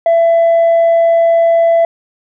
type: tone with tanh clipping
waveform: triangle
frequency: 669 Hz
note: E5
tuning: 25 cents sharp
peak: -7 dBFS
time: 0.06-1.85 s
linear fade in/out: 2 ms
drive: 6 dB
effects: none

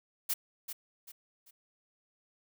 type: noise with echo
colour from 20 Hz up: blue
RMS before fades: -31 dBFS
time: 0.29-0.34 s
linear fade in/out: 10 ms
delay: 390 ms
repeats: 3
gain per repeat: -9 dB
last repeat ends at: 1.51 s
effects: none

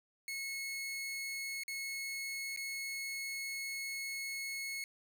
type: tone with dropouts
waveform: sawtooth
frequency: 2185 Hz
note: C#7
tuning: 26 cents flat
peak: -35 dBFS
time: 0.28-4.84 s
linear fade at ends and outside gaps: 1 ms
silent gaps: 1.635-1.68 / 2.563-2.573 s
effects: none

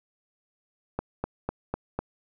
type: click train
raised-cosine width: 1 ms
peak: -14 dBFS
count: 5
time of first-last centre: 0.99-1.99 s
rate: 4 Hz
effects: none

